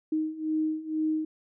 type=beating tone pair; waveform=sine; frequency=311.1 / 313.2 Hz; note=D#4 / D#4; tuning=0 / +11 cents; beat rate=2.1 Hz; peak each=-31 / -28 dBFS; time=0.12-1.25 s; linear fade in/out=5 ms; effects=none